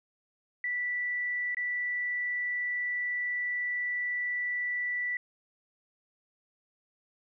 sine tone with dropouts, 1966 Hz, B6, 8 cents flat, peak -29 dBFS, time 0.64-5.17 s, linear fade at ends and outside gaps 2 ms, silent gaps 1.547-1.569 s, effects none

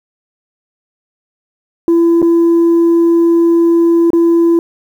sine tone with dropouts, 336.7 Hz, E4, 37 cents sharp, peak -4 dBFS, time 1.88-4.59 s, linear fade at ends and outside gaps 1 ms, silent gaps 2.218-2.226 / 4.104-4.132 s, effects tanh soft clip ceiling -5 dBFS + 7-bit

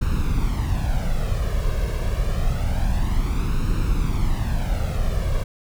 brown noise with flanger, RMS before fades -21 dBFS, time 0.01-5.44 s, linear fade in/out 10 ms, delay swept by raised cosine 0.74 to 1.84 ms, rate 0.27 Hz, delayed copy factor +0.65, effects none

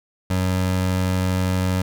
25% pulse tone, 92.5 Hz, F#2, in tune, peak -15 dBFS, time 0.3-1.82 s, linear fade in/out 5 ms, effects none

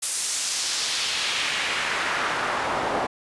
pink noise with band-pass filter sweep, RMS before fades -26 dBFS, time 0.02-3.07 s, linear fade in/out 10 ms, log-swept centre 9300 to 710 Hz, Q 1.2, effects resampled to 24000 Hz

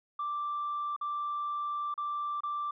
sine tone with dropouts, 1174.7 Hz, D6, in tune, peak -30 dBFS, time 0.19-2.71 s, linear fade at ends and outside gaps 5 ms, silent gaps 0.964-1.011 / 1.941-1.977 / 2.406-2.434 s, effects tanh soft clip ceiling -28 dBFS

